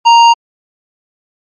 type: tone with hard clipping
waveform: triangle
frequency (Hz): 932.3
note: A#5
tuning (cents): 0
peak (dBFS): -4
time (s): 0.05-0.34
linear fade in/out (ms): 20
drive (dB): 15
effects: MP3 32 kbps